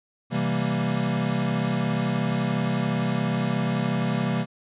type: chord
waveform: square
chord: C dominant seventh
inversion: none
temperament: equal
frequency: 130.81 / 164.81 / 196 / 233.1 Hz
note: C3 / E3 / G3 / Bb3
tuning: 0 / 0 / 0 / 0 cents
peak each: -29 dBFS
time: 0.3-4.46 s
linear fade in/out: 50 ms
effects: resampled to 8000 Hz